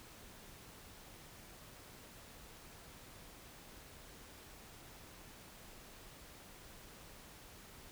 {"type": "silence", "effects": ["pink hiss -56 dBFS RMS until 7.91 s"]}